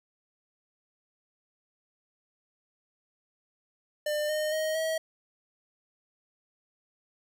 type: tone with pitch steps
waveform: square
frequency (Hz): 599 / 612.6 / 626.6 / 640.9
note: D5 / D#5 / D#5 / E5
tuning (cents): +34 / -27 / +12 / -49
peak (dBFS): -28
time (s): 4.06-4.98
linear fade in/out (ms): 5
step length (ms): 230
effects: none